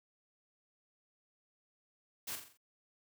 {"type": "noise with echo", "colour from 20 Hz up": "white", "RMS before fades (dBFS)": -41, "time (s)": [2.27, 2.36], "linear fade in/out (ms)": 10, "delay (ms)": 43, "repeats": 5, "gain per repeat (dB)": -6, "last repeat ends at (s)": 2.575, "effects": []}